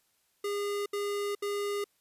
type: tone bursts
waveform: square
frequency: 407.2 Hz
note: G#4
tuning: 34 cents flat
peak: -31 dBFS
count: 3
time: 0.44-1.842 s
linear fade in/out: 5 ms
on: 420 ms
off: 71 ms
effects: white hiss -72 dBFS RMS until 2 s + resampled to 32000 Hz